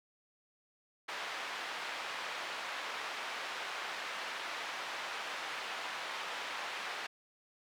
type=band-pass noise; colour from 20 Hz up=pink; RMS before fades=-41 dBFS; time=1.08-7.07 s; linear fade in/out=10 ms; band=880 to 3300 Hz; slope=12 dB/octave; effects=none